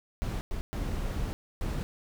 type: noise bursts at uneven times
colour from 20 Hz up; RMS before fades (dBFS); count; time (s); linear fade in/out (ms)
brown; -32; 4; 0.22-0.41 / 0.51-0.61 / 0.73-1.33 / 1.61-1.83; 0
effects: none